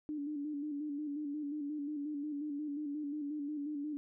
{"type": "tone with vibrato", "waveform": "sine", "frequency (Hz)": 293.7, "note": "D4", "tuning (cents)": 0, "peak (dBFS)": -36, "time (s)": [0.09, 3.97], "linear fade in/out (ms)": 0, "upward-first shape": "square", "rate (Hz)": 5.6, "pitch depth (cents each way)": 49, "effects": []}